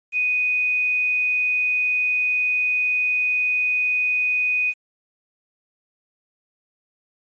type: tone with quantisation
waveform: sine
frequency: 2489 Hz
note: D#7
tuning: in tune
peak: -18 dBFS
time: 0.12-4.74 s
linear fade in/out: 50 ms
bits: 8
effects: resampled to 16000 Hz